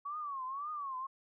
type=tone with vibrato; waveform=sine; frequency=1122 Hz; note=C#6; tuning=21 cents sharp; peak=-37 dBFS; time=0.05-1.07 s; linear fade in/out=10 ms; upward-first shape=triangle; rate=1.9 Hz; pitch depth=180 cents each way; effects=none